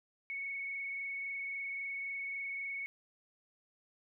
sine tone with frequency modulation, 2215 Hz, C#7, 2 cents flat, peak -37 dBFS, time 0.3-2.86 s, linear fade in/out 0 ms, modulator 23.7 Hz, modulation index 1, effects none

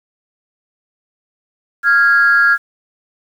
sine tone pair together, 1394 / 1653 Hz, F6 / G#6, -4 / -9 cents, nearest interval minor third, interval 295 cents, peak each -10 dBFS, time 1.83-2.58 s, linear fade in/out 50 ms, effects tanh soft clip ceiling -2 dBFS + 7-bit

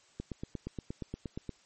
click train, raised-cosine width 3 ms, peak -24 dBFS, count 12, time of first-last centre 0.2-1.493 s, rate 8.51 Hz, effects white hiss -64 dBFS RMS until 1.65 s + MP3 32 kbps

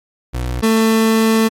30% pulse tone pair in turn, 61.74 / 222.6 Hz, B1 / A3, 0 / +20 cents, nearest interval octave + minor seventh, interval 2220 cents, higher second, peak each -16 / -8 dBFS, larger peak second, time 0.33-0.62 / 0.62-1.49 s, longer second, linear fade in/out 20 ms, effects MP3 64 kbps

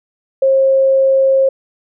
sine tone, 536 Hz, C5, 42 cents sharp, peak -8 dBFS, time 0.42-1.49 s, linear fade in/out 5 ms, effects none

